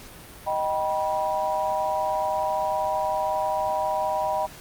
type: chord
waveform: sine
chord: Eb augmented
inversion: none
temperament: just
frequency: 622.3 / 777.8 / 972.3 Hz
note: Eb5 / G5 / B5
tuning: 0 / -14 / -27 cents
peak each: -27 dBFS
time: 0.46-4.47 s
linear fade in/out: 20 ms
effects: pink hiss -44 dBFS RMS until 4.6 s + Opus 48 kbps